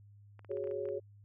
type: clicks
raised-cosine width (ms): 0.5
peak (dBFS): -40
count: 9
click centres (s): 0.393 / 0.447 / 0.515 / 0.571 / 0.641 / 0.673 / 0.712 / 0.855 / 0.888
type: chord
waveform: sine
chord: F# suspended second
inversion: none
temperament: equal with one note detuned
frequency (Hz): 371.9 / 415.3 / 554.4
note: F#4 / G#4 / C#5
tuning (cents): +9 / 0 / 0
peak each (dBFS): -40 / -38 / -39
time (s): 0.49-1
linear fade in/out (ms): 20
effects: added 102 Hz sine -55 dBFS peak until 1.24 s